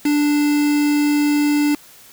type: tone with quantisation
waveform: triangle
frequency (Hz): 293.7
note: D4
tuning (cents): 0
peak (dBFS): -12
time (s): 0.05-1.75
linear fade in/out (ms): 5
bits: 4
effects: white hiss -45 dBFS RMS until 2.12 s